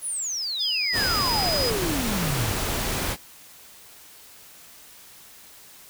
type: exponential sweep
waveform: sine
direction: down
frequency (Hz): 11000 to 92.5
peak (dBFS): -26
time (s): 0.01-2.55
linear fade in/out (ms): 50
type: tone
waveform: sine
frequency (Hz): 4978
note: D#8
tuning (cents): 0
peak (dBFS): -24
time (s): 0.59-1.71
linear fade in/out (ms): 20
type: noise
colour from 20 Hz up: pink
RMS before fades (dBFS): -27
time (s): 0.92-3.17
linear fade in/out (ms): 50
effects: white hiss -48 dBFS RMS until 5.89 s